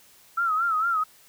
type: tone with vibrato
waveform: sine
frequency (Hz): 1321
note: E6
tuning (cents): +3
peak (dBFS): -21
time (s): 0.37-1.04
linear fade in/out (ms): 10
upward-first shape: sine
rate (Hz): 4.4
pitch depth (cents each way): 100
effects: white hiss -55 dBFS RMS until 1.28 s